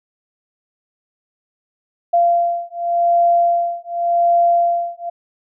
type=beating tone pair; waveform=sine; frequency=689 / 689.88 Hz; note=F5 / F5; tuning=-24 / -21 cents; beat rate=0.88 Hz; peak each=-16 dBFS; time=2.13-5.1 s; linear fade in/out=10 ms; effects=none